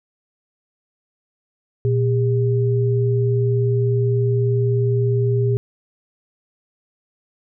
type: tone pair together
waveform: sine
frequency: 119.6 / 402.3 Hz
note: A#2 / G4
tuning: +45 / +45 cents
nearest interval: octave + major sixth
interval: 2100 cents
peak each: -16 / -21 dBFS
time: 1.85-5.57 s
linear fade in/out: 0 ms
effects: none